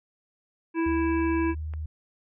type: harmonic tone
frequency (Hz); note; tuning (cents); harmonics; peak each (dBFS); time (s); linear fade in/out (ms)
329.6; E4; 0; 1 / 3 / 5 / 7 / 8; -23 / -33 / -37 / -40 / -41; 0.74-1.55; 50
type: tone with pitch glide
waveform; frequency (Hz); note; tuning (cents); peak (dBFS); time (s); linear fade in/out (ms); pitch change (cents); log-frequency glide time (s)
sine; 74 to 77.46; D2 to D#2; +14 to -7; -30; 0.86-1.86; 5; +79; 1.45-1.59
type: clicks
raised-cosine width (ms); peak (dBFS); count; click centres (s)
0.5; -39 / -30; 2; 1.206 / 1.737
effects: none